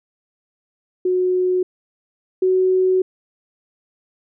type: tone pair in turn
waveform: sine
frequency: 366.1 / 372.5 Hz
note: F#4 / F#4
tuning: -18 / +12 cents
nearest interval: unison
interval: 30 cents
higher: second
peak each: -15 / -13 dBFS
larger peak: second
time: 1.05-1.63 / 2.42-3.02 s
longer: second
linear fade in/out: 5 ms
effects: none